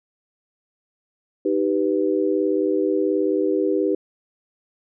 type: chord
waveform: sine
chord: Eb augmented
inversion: none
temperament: equal with one note detuned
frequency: 311.1 / 389.7 / 493.9 Hz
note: Eb4 / G4 / B4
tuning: 0 / -10 / 0 cents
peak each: -22 / -21 / -24 dBFS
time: 1.45-3.95 s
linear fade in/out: 5 ms
effects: none